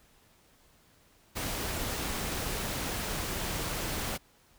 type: noise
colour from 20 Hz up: pink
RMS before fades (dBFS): -34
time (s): 1.35-4.18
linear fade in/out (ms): 20
effects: pink hiss -63 dBFS RMS until 4.58 s